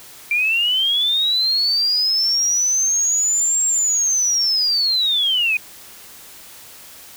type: linear two-way sweep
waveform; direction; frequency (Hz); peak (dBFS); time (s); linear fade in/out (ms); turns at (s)
sine; up then down; 2349 to 7540 to 2452; -15; 0.31-5.57; 2; 3.64
effects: white hiss -41 dBFS RMS until 7.16 s